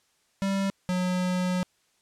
square tone pair in turn, 195.5 / 181.88 Hz, G3 / F#3, -4 / -29 cents, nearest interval minor second, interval 125 cents, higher first, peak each -25 dBFS, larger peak neither, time 0.42-0.7 / 0.89-1.63 s, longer second, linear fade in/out 0 ms, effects white hiss -68 dBFS RMS until 2.01 s + low-pass 9000 Hz 12 dB/octave

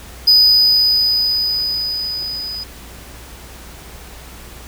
triangle tone with level ramp, 4978 Hz, D#8, in tune, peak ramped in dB -5 to -23 dBFS, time 0.27-2.64 s, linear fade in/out 10 ms, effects added 60 Hz sine -38 dBFS peak until 4.67 s + pink hiss -38 dBFS RMS until 4.67 s

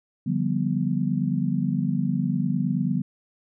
sine chord, G dominant seventh, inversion second, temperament just, 147 / 176.4 / 196 / 245 Hz, D3 / F3 / G3 / B3, +2 / +18 / 0 / -14 cents, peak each -27 dBFS, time 0.26-3.02 s, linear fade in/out 10 ms, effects none

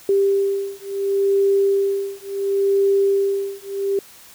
sine beating tone pair, 394.8 / 395.51 Hz, G4 / G4, +12 / +15 cents, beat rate 0.71 Hz, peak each -19 dBFS, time 0.09-3.99 s, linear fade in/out 2 ms, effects white hiss -45 dBFS RMS until 4.34 s

